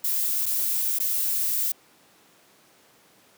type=noise with dropouts; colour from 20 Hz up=violet; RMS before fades=-25 dBFS; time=0.04-1.72 s; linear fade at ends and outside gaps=5 ms; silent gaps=0.458-0.462 / 0.988-1 s; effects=pink hiss -57 dBFS RMS until 3.37 s + high-pass 200 Hz 12 dB/octave